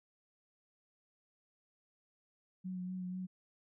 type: tone with vibrato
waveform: sine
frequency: 183.3 Hz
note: F#3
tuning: 16 cents flat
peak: -38 dBFS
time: 2.64-3.27 s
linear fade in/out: 20 ms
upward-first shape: sine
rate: 4.1 Hz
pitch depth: 22 cents each way
effects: none